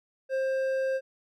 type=tone with hard clipping; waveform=triangle; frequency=530 Hz; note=C5; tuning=22 cents sharp; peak=-27 dBFS; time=0.29-1.01 s; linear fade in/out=50 ms; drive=10 dB; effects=none